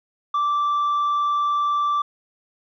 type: tone with tanh clipping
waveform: sine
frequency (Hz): 1169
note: D6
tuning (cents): -8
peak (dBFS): -19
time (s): 0.34-2.02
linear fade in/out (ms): 5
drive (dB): 2
effects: none